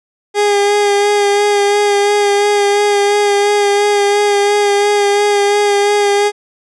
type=tone with vibrato; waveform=30% pulse; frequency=408.5 Hz; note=G#4; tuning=29 cents flat; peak=-7 dBFS; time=0.34-6.32 s; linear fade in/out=50 ms; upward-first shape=sine; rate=2.9 Hz; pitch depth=21 cents each way; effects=resampled to 22050 Hz